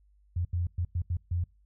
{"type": "tone bursts at uneven times", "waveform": "sine", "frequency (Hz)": 87.31, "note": "F2", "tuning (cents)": 0, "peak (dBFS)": -26, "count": 6, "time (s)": [[0.36, 0.45], [0.53, 0.67], [0.78, 0.85], [0.95, 1.02], [1.1, 1.17], [1.31, 1.44]], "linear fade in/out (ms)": 5, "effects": ["noise-tail reverb RT60 0.3 s tail -25 dB re dry", "added 50 Hz sine -60 dBFS peak until 1.65 s"]}